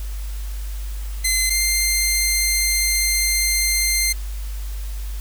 10% pulse tone pair in turn, 2060 / 2095 Hz, C7 / C7, -28 / +2 cents, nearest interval unison, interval 30 cents, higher second, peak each -8 dBFS, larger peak neither, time 1.24-1.5 / 1.5-4.13 s, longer second, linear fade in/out 10 ms, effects added 50 Hz sine -25 dBFS peak until 5.2 s + white hiss -42 dBFS RMS until 5.2 s

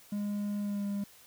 triangle tone with pitch glide, 205.3 to 201.5 Hz, G#3 to G3, -20 to +48 cents, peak -29 dBFS, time 0.12-1.04 s, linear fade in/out 5 ms, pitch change -32 cents, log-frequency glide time 0.6-0.85 s, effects white hiss -57 dBFS RMS until 1.26 s

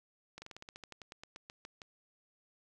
slowing click train, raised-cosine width 0.2 ms, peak -30 dBFS, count 17, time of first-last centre 0.38-1.818 s, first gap 40 ms, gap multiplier 1.1, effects none

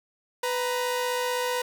sawtooth tone pair together, 497.9 / 940 Hz, B4 / A#5, +14 / +14 cents, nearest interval major seventh, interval 1100 cents, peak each -23 / -27 dBFS, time 0.43-1.62 s, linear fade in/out 5 ms, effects none

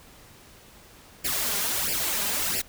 white noise with flanger, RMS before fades -27 dBFS, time 1.24-2.62 s, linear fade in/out 10 ms, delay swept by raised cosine 0.39 to 4.99 ms, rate 1.5 Hz, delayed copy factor +0.85, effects pink hiss -51 dBFS RMS until 2.68 s

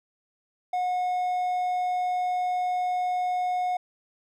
triangle tone, 726 Hz, F#5, 33 cents flat, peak -22 dBFS, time 0.73-3.77 s, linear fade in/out 5 ms, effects none

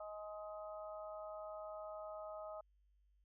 harmonic tone, 209.7 Hz, G#3, 17 cents sharp, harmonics 3 / 4 / 5 / 6, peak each -47 / -55 / -61 / -53 dBFS, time 0-2.61 s, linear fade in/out 5 ms, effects added 50 Hz sine -70 dBFS peak until 3.24 s

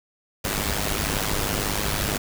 pink noise with amplitude modulation, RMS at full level -22 dBFS, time 0.44-2.18 s, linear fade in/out 10 ms, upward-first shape sine, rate 102 Hz, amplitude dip 75%, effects none

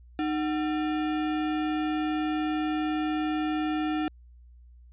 sine tone with sample-and-hold, 307.1 Hz, D#4, 23 cents flat, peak -25 dBFS, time 0.19-4.08 s, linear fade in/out 0 ms, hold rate 1050 Hz, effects added 60 Hz sine -49 dBFS peak until 4.92 s + resampled to 8000 Hz

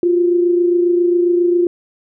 sine tone pair together, 349.2 / 376.6 Hz, F4 / F#4, 0 / +31 cents, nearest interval minor second, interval 131 cents, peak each -11 / -22 dBFS, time 0.03-1.67 s, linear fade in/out 2 ms, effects none

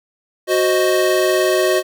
square chord, C diminished, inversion second, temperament equal, 370 / 523.3 / 622.3 Hz, Gb4 / C5 / Eb5, 0 / 0 / 0 cents, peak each -17 / -22 / -18 dBFS, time 0.47-1.83 s, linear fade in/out 50 ms, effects none

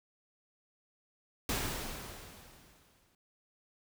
pink noise with exponential decay, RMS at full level -32 dBFS, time 1.49-3.15 s, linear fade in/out 2 ms, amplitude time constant 360 ms, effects none

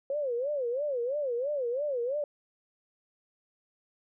sine tone with vibrato, 530 Hz, C5, 22 cents sharp, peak -28 dBFS, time 0.1-2.24 s, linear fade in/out 2 ms, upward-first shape sine, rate 3 Hz, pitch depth 210 cents each way, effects none

